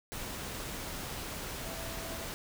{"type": "tone in noise", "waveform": "sine", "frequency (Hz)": 659.3, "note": "E5", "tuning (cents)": 0, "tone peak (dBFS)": -46, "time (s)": [1.66, 2.25], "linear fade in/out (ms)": 0, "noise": "pink", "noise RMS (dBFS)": -40, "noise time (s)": [0.12, 2.34], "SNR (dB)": -9, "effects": []}